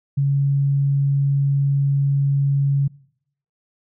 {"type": "tone", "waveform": "sine", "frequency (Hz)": 139.6, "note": "C#3", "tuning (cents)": 13, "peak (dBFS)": -15, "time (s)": [0.17, 2.88], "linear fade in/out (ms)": 10, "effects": ["noise-tail reverb RT60 0.7 s tail -23 dB re dry"]}